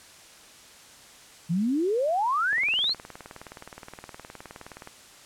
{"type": "exponential sweep", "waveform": "sine", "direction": "up", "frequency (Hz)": [158.6, 4450], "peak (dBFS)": -22, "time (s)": [1.49, 2.94], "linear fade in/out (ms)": 20}
{"type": "click train", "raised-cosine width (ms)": 0.5, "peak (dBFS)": -25, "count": 46, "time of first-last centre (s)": [2.53, 4.874], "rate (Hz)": 19.2}
{"effects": ["white hiss -50 dBFS RMS until 5.25 s", "low-pass 9000 Hz 12 dB/octave"]}